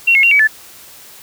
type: tone with pitch steps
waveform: sine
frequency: 2737 / 2169 / 2756 / 2277 / 1743 Hz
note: F7 / C#7 / F7 / C#7 / A6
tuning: -36 / -38 / -24 / +46 / -17 cents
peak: -7 dBFS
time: 0.07-0.475 s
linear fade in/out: 10 ms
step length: 81 ms
effects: white hiss -39 dBFS RMS until 1.22 s